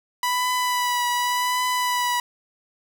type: tone with vibrato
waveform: sawtooth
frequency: 987 Hz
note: B5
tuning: 1 cent flat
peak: -17 dBFS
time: 0.23-2.2 s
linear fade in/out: 2 ms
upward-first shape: triangle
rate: 0.88 Hz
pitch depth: 26 cents each way
effects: none